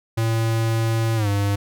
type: tone with pitch glide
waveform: square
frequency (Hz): 113.2 to 100.85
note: A2 to G2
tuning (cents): +50 to +50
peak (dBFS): -19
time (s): 0.17-1.56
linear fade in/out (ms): 10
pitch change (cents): -200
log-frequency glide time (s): 1.16-1.28
effects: none